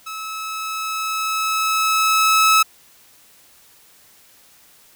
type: tone with level ramp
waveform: sawtooth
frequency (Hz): 1297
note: E6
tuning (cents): -28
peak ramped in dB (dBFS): -25 to -7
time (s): 0.06-2.63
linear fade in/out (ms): 10
effects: white hiss -51 dBFS RMS until 4.95 s